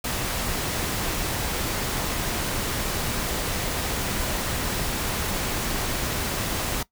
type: noise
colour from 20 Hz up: pink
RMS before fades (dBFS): -27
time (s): 0.04-6.83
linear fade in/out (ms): 5
effects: noise-tail reverb RT60 0.1 s tail -19 dB re dry